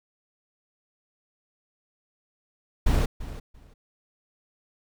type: noise with echo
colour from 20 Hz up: brown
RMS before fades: -20 dBFS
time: 2.86-3.06 s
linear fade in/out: 10 ms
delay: 340 ms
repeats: 2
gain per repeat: -15 dB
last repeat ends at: 3.74 s
effects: none